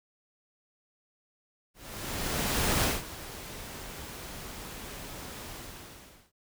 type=noise with ADSR envelope; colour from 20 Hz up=pink; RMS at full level=-26 dBFS; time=1.74-6.32 s; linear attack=1100 ms; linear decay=180 ms; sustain=-16 dB; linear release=820 ms; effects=none